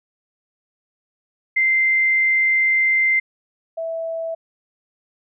sine tone pair in turn, 2084 / 656.4 Hz, C7 / E5, -7 / -8 cents, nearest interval octave + minor sixth, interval 2001 cents, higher first, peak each -14 / -23 dBFS, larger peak first, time 1.56-3.2 / 3.77-4.35 s, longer first, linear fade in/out 10 ms, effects none

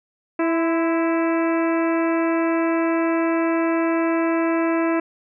harmonic tone with a mistuned harmonic, 329.6 Hz, E4, in tune, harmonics 1 / 2 / 3 / 4 / 5 / 6 / 7 / 8, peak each -19 / -25 / -29 / -31 / -33 / -35 / -36 / -37 dBFS, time 0.39-5 s, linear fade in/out 5 ms, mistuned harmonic 3, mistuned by +38 cents, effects none

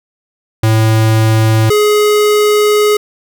square tone pair in turn, 110.6 / 419.6 Hz, A2 / G#4, +9 / +18 cents, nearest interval octave + major seventh, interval 2309 cents, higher second, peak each -8 dBFS, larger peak neither, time 0.63-1.7 / 1.7-2.97 s, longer second, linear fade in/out 5 ms, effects none

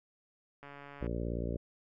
click train, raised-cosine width 0.5 ms, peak -34 dBFS, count 63, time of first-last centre 0.63-1.067 s, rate 142 Hz
harmonic tone, 58.27 Hz, A#1, in tune, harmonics 1 / 2 / 3 / 4 / 5 / 6 / 7 / 8 / 9 / 10, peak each -37 / -40 / -42 / -43 / -44 / -45 / -45 / -46 / -47 / -47 dBFS, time 1.01-1.57 s, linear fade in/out 5 ms
effects none

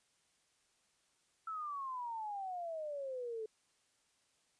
sine exponential sweep, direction down, 1333 to 430 Hz, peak -39 dBFS, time 1.47-3.46 s, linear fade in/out 5 ms, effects white hiss -75 dBFS RMS until 4.59 s + resampled to 22050 Hz

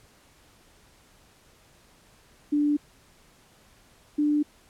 sine tone pair in turn, 293.7 / 296.4 Hz, D4 / D4, 0 / +16 cents, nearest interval unison, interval 16 cents, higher second, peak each -20 / -20 dBFS, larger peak neither, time 2.52-2.77 / 4.18-4.43 s, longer neither, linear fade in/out 10 ms, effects pink hiss -58 dBFS RMS until 4.69 s + low-pass 12000 Hz 12 dB/octave

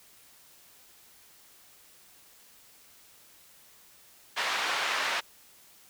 pink band-pass noise, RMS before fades -30 dBFS, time 4.36-5.21 s, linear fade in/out 20 ms, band 990 to 3700 Hz, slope 12 dB/octave, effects white hiss -57 dBFS RMS until 5.89 s

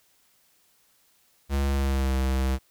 square tone with pitch glide, 69.3 to 65.87 Hz, C#2 to C2, 0 to +12 cents, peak -23 dBFS, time 1.49-2.59 s, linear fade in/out 50 ms, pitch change -88 cents, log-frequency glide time 1.67-2.15 s, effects white hiss -64 dBFS RMS until 2.7 s

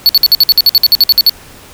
square tone bursts, 4435 Hz, C#8, in tune, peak -3 dBFS, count 15, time 0.06-1.295 s, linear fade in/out 0 ms, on 31 ms, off 55 ms, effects pink hiss -36 dBFS RMS until 1.73 s

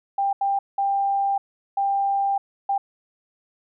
sine tone bursts at uneven times, 793 Hz, G5, 20 cents sharp, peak -19 dBFS, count 5, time 0.18-0.33 / 0.41-0.59 / 0.78-1.38 / 1.77-2.38 / 2.69-2.78 s, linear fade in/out 5 ms, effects none

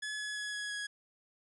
sawtooth tone with pitch steps, 1705 / 1695.2 / 1685.4 / 1675.7 / 1666.1 Hz, G#6 / G#6 / G#6 / G#6 / G#6, +45 / +35 / +25 / +15 / +5 cents, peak -33 dBFS, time 0.02-0.87 s, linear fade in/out 10 ms, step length 170 ms, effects resampled to 24000 Hz

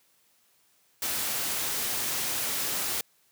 white noise, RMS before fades -30 dBFS, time 1.02-3.01 s, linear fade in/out 2 ms, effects white hiss -66 dBFS RMS until 3.31 s + high-pass 80 Hz 12 dB/octave

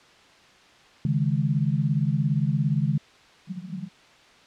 sine chord, C# suspended second, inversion none, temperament just, 138.59 / 155.92 / 207.9 Hz, C#3 / D#3 / G#3, 0 / +4 / +2 cents, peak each -24 / -24 / -28 dBFS, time 1.05-2.98 s, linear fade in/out 2 ms
pink band-pass noise, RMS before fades -35 dBFS, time 3.47-3.89 s, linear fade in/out 20 ms, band 160 to 200 Hz, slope 96 dB/octave
effects white hiss -53 dBFS RMS until 4.46 s + low-pass 4000 Hz 12 dB/octave

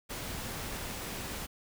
pink noise, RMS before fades -39 dBFS, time 0.09-1.47 s, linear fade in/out 20 ms, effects none

